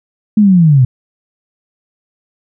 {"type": "linear sweep", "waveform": "sine", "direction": "down", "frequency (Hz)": [218, 120.8], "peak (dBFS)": -4, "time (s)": [0.37, 0.85], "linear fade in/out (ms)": 5, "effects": []}